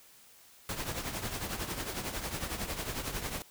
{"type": "noise with tremolo", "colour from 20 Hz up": "pink", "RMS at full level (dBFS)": -34, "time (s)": [0.69, 3.42], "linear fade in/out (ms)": 0, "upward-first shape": "triangle", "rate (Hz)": 11, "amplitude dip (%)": 70, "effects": ["white hiss -58 dBFS RMS until 3.5 s"]}